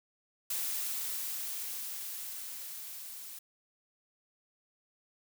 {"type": "noise with level ramp", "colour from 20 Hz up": "blue", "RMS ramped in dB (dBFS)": [-34, -46], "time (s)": [0.5, 3.39], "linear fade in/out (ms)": 5, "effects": []}